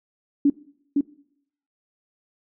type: tone with echo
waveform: sine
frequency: 284.6 Hz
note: C#4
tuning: 46 cents sharp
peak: -13 dBFS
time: 0.45-0.5 s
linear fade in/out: 5 ms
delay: 510 ms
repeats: 1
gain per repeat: -3 dB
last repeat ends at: 1.01 s
effects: noise-tail reverb RT60 0.7 s tail -21 dB re dry